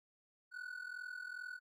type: ring-modulated tone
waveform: triangle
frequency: 1480 Hz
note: F#6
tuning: in tune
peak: -39 dBFS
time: 0.51-1.6 s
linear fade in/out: 50 ms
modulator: 21.2 Hz
effects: none